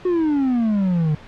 triangle exponential sweep, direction down, 370 to 147.8 Hz, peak -14 dBFS, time 0.05-1.15 s, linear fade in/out 5 ms, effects pink hiss -42 dBFS RMS until 1.27 s + low-pass 3000 Hz 12 dB/octave

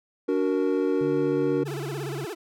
triangle chord, D augmented, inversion none, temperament equal with one note detuned, 289.3 / 370 / 466.2 Hz, D4 / F#4 / A#4, -26 / 0 / 0 cents, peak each -24 dBFS, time 0.28-1.64 s, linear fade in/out 10 ms
sine tone with pitch glide, 146.5 to 139.56 Hz, D3 to C#3, -4 to +12 cents, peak -32 dBFS, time 1.01-2.25 s, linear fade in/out 2 ms, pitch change -84 cents, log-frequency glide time 1.18-1.93 s
40% pulse tone with vibrato, 380.9 Hz, G4, 50 cents flat, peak -31 dBFS, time 1.65-2.35 s, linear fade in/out 20 ms, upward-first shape sine, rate 17 Hz, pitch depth 270 cents each way
effects none

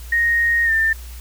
sine tone with pitch glide, 1864.7 to 1791.8 Hz, A#6 to A6, 0 to +31 cents, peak -14 dBFS, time 0.12-0.93 s, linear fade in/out 5 ms, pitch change -69 cents, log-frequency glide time 0.65-0.71 s, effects added 60 Hz sine -32 dBFS peak until 1.2 s + white hiss -43 dBFS RMS until 1.2 s

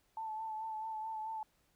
sine tone with vibrato, 878 Hz, A5, 4 cents flat, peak -38 dBFS, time 0.17-1.43 s, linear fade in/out 2 ms, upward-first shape sine, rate 4.6 Hz, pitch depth 29 cents each way, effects pink hiss -74 dBFS RMS until 1.75 s

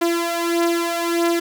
sawtooth beating tone pair, 339 / 340.6 Hz, E4 / F4, +49 / -43 cents, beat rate 1.6 Hz, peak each -16 / -19 dBFS, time 0.01-1.4 s, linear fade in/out 10 ms, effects none

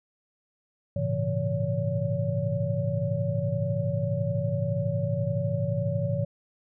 sine tone cluster, 104.9 / 116.9 / 138.7 / 167.9 / 567 Hz, G#2 / A#2 / C#3 / E3 / C#5, +18 / +5 / +1 / +32 / +39 cents, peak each -31 dBFS, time 0.96-6.25 s, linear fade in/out 5 ms, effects none

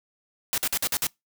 white noise bursts, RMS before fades -25 dBFS, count 6, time 0.53-1.068 s, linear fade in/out 0 ms, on 48 ms, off 50 ms, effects noise-tail reverb RT60 0.2 s tail -26 dB re dry

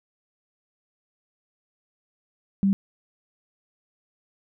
sine tone, 196 Hz, G3, in tune, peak -17 dBFS, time 2.63-2.73 s, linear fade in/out 0 ms, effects none

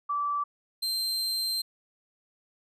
sine / 40% pulse tone pair in turn, 1160 / 4142 Hz, D6 / C8, -22 / -18 cents, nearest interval octave + minor seventh, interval 2204 cents, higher second, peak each -26 / -26 dBFS, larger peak neither, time 0.09-0.44 / 0.82-1.62 s, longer second, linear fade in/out 10 ms, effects resampled to 32000 Hz

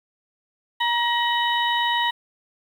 harmonic tone with a mistuned harmonic, 948 Hz, A#5, 29 cents sharp, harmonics 1 / 2 / 3 / 4, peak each -22 / -25 / -27 / -28 dBFS, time 0.8-2.11 s, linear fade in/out 10 ms, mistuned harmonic 3, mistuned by +86 cents, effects 8-bit

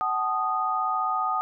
sine tone cluster, 753 / 868 / 1238 Hz, F#5 / A5 / D#6, +30 / -24 / -9 cents, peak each -29 / -31 / -25 dBFS, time 0.01-1.41 s, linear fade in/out 0 ms, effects none

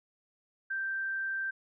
sine tone, 1568 Hz, G6, in tune, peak -31 dBFS, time 0.7-1.51 s, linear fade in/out 10 ms, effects none

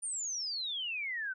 sine exponential sweep, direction down, 9310 to 1480 Hz, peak -34 dBFS, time 0.02-1.34 s, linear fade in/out 20 ms, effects none

